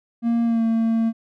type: tone with pitch glide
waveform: triangle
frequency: 233.1 to 226.5 Hz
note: A#3 to A#3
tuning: 0 to -50 cents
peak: -15 dBFS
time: 0.22-1.13 s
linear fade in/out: 50 ms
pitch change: -50 cents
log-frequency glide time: 0.44-0.63 s
effects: none